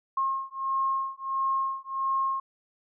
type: beating tone pair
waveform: sine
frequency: 1074 / 1075.5 Hz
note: C6 / C6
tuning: +45 / +47 cents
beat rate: 1.5 Hz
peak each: -29 dBFS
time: 0.17-2.4 s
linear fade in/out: 5 ms
effects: none